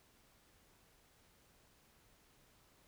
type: silence
effects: pink hiss -69 dBFS RMS until 2.87 s